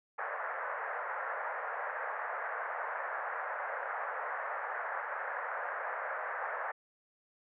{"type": "band-pass noise", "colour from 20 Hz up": "white", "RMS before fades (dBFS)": -38, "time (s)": [0.18, 6.72], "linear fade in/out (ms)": 10, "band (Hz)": [510, 1800], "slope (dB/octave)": 48, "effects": []}